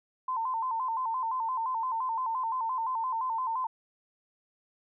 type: tone with vibrato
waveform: sine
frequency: 964 Hz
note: B5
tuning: 42 cents flat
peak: -28 dBFS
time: 0.28-3.67 s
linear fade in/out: 5 ms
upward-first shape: square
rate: 5.8 Hz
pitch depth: 110 cents each way
effects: none